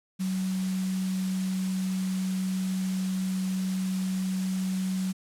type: tone in noise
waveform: sine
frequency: 187.8 Hz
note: F#3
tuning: 26 cents sharp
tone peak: -26 dBFS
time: 0.19-5.13 s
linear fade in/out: 20 ms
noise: white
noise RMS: -41 dBFS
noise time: 0.19-5.13 s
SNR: +12 dB
effects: low-pass 10000 Hz 12 dB/octave

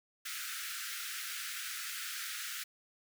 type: high-pass noise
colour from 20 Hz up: pink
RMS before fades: -41 dBFS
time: 0.25-2.64 s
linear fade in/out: 10 ms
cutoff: 1300 Hz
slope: 96 dB/octave
effects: none

